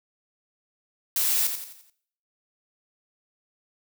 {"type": "noise with echo", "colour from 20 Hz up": "blue", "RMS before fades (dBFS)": -24, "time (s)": [1.16, 1.47], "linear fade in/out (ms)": 2, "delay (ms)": 86, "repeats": 5, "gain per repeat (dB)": -7, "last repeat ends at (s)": 1.9, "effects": ["noise-tail reverb RT60 0.6 s tail -17 dB re dry"]}